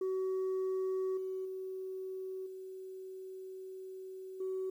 sine tone with level steps, 377 Hz, F#4, 32 cents sharp, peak -29 / -35 / -38 / -43 / -33 dBFS, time 0.01-4.7 s, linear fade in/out 5 ms, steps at 1.17 / 1.45 / 2.46 / 4.4 s, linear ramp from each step 5 ms, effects tanh soft clip ceiling -31 dBFS + 11-bit

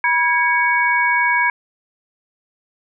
sine tone cluster, 971 / 1646 / 2239 Hz, B5 / G#6 / C#7, -30 / -16 / +17 cents, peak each -18 dBFS, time 0.04-1.5 s, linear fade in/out 2 ms, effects none

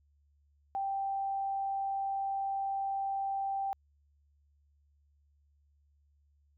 sine tone, 784 Hz, G5, in tune, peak -31 dBFS, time 0.75-3.73 s, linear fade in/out 0 ms, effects added 72 Hz sine -66 dBFS peak until 6.57 s

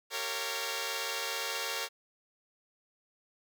5% pulse chord, G half-diminished seventh, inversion none, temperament equal with one note detuned, 392 / 459.5 / 554.4 / 698.5 Hz, G4 / Bb4 / Db5 / F5, 0 / -25 / 0 / 0 cents, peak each -31 / -25 / -26 / -31 dBFS, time 0.1-1.89 s, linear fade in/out 50 ms, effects none

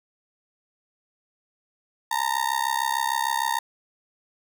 35% pulse tone with amplitude modulation, 918 Hz, A#5, 27 cents flat, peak -17 dBFS, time 2.11-3.59 s, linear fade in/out 5 ms, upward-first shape sine, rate 66.6 Hz, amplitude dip 100%, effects none

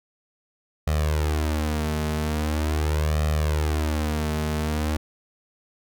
sawtooth tone with flanger, 76.4 Hz, D#2, 31 cents flat, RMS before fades -24 dBFS, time 0.87-4.97 s, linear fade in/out 5 ms, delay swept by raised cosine 1.6 to 4.7 ms, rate 0.42 Hz, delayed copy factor +0.8, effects none

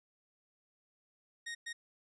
sawtooth tone bursts at uneven times, 1864.7 Hz, A#6, in tune, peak -36 dBFS, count 2, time 1.46-1.55 / 1.66-1.73 s, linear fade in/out 10 ms, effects resampled to 22050 Hz

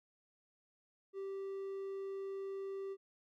triangle tone, 390 Hz, G4, 9 cents flat, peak -38 dBFS, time 1.13-2.97 s, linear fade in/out 50 ms, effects none

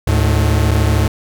45% pulse tone pair together, 74.85 / 108.3 Hz, D2 / A2, +33 / -27 cents, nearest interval tritone, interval 640 cents, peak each -14 dBFS, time 0.07-1.08 s, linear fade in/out 5 ms, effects none

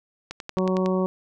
click train, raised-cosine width 0.2 ms, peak -16 dBFS, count 7, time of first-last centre 0.31-0.86 s, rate 10.9 Hz
harmonic tone, 186.2 Hz, F#3, 11 cents sharp, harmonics 1 / 2 / 3 / 4 / 5 / 6, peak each -23 / -25 / -28 / -39 / -35 / -34 dBFS, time 0.57-1.06 s, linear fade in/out 0 ms
effects none

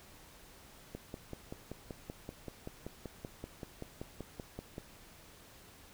click train, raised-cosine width 2 ms, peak -28 dBFS, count 21, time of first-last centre 0.95-4.781 s, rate 5.22 Hz, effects pink hiss -57 dBFS RMS until 5.93 s

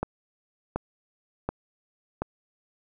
click train, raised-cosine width 1 ms, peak -13 dBFS, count 4, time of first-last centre 0.03-2.22 s, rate 1.37 Hz, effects none

